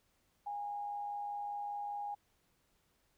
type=tone with amplitude modulation; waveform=sine; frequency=819 Hz; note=G#5; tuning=24 cents flat; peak=-36 dBFS; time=0.46-2.15 s; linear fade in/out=10 ms; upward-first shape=sine; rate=105 Hz; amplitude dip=35%; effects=pink hiss -75 dBFS RMS until 3.17 s